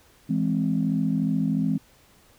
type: chord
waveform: sine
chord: E augmented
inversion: none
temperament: equal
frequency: 164.81 / 207.7 / 261.6 Hz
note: E3 / G#3 / B#3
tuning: 0 / 0 / 0 cents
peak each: -25 dBFS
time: 0.29-1.78 s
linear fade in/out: 10 ms
effects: tanh soft clip ceiling -12 dBFS + pink hiss -57 dBFS RMS until 2.38 s